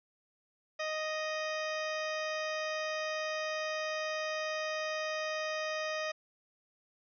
harmonic tone, 622.3 Hz, D#5, in tune, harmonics 1 / 2 / 3 / 4 / 5 / 6 / 8 / 9 / 10, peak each -36 / -41 / -40 / -43 / -49 / -49 / -48 / -52 / -55 dBFS, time 0.79-6.12 s, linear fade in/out 10 ms, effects none

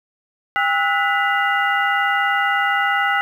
sine tone cluster, 801 / 1301 / 1462 / 1986 / 2818 Hz, G5 / E6 / F#6 / B6 / F7, +37 / -23 / -21 / +9 / +15 cents, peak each -21 / -23 / -21 / -21 / -29 dBFS, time 0.56-3.21 s, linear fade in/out 0 ms, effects 8-bit

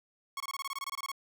sawtooth tone bursts, 1100 Hz, C#6, 14 cents flat, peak -31 dBFS, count 14, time 0.37-1.117 s, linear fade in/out 2 ms, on 32 ms, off 23 ms, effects none

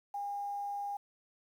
sine tone with quantisation, 810 Hz, G#5, 43 cents flat, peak -35 dBFS, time 0.14-0.97 s, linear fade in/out 5 ms, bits 10, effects none

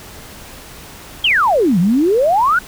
sine exponential two-way sweep, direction down then up, 3322 to 164.4 to 1523 Hz, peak -10 dBFS, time 1.24-2.59 s, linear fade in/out 5 ms, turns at 1.79 s, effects pink hiss -36 dBFS RMS until 2.67 s

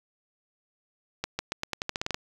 accelerating click train, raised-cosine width 0.2 ms, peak -12 dBFS, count 12, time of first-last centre 1.24-2.144 s, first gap 150 ms, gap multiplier 0.87, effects 7-bit

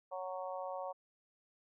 harmonic tone, 185 Hz, F#3, in tune, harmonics 3 / 4 / 5 / 6, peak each -42 / -44 / -46 / -48 dBFS, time 0.11-0.93 s, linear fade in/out 20 ms, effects none

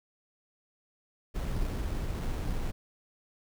brown noise with sample-and-hold, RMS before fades -32 dBFS, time 1.34-2.72 s, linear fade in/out 20 ms, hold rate 4900 Hz, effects none

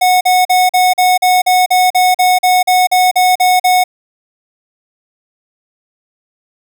square tone bursts, 733 Hz, F#5, 16 cents flat, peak -8 dBFS, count 16, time 0.01-3.84 s, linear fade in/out 10 ms, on 200 ms, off 42 ms, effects none

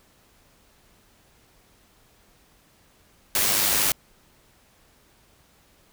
white noise with amplitude modulation, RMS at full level -20 dBFS, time 3.35-3.92 s, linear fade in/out 2 ms, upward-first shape sine, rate 101 Hz, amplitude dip 40%, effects pink hiss -59 dBFS RMS until 5.92 s

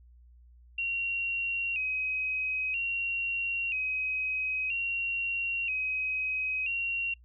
sine tone with vibrato, 2637 Hz, E7, in tune, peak -28 dBFS, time 0.78-7.14 s, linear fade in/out 5 ms, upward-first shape square, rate 0.51 Hz, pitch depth 72 cents each way, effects noise-tail reverb RT60 0.1 s tail -24 dB re dry + added 60 Hz sine -53 dBFS peak until 7.24 s

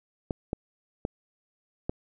clicks, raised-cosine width 2 ms, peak -15 dBFS, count 4, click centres 0.308 / 0.531 / 1.051 / 1.895 s, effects none

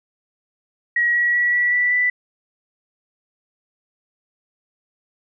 sine tone with pitch steps, 1907 / 1921.4 / 1935.9 / 1950.4 / 1965.1 / 1980 Hz, A#6 / B6 / B6 / B6 / B6 / B6, +39 / -48 / -35 / -22 / -9 / +4 cents, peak -15 dBFS, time 0.96-2.1 s, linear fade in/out 5 ms, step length 190 ms, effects none

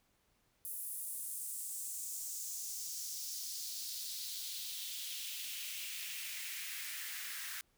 white noise with high-pass filter sweep, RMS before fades -43 dBFS, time 0.65-7.61 s, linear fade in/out 0 ms, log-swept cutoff 11000 to 1600 Hz, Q 2.4, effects pink hiss -75 dBFS RMS until 7.77 s

